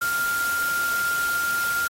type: tone in noise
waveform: sine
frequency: 1396.9 Hz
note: F6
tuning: in tune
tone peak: -22 dBFS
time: 0.01-1.88 s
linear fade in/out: 10 ms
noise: white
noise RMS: -32 dBFS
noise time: 0.01-1.88 s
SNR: +7 dB
effects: AAC 48 kbps